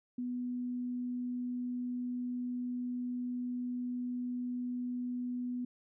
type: tone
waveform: sine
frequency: 246.9 Hz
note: B3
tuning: in tune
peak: -34 dBFS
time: 0.18-5.65 s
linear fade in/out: 5 ms
effects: none